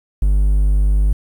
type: tone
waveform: triangle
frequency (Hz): 50.1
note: G1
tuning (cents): +38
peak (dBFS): -9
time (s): 0.22-1.13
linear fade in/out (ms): 5
effects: 8-bit